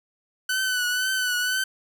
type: tone with vibrato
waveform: sawtooth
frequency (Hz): 1500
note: F#6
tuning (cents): +23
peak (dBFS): -19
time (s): 0.49-1.64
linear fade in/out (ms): 5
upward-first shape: triangle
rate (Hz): 2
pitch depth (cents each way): 49
effects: none